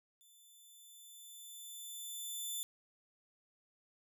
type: tone with level ramp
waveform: 10% pulse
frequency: 3520 Hz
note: A7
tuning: in tune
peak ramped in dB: -55 to -30 dBFS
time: 0.21-2.63 s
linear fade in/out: 0 ms
effects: none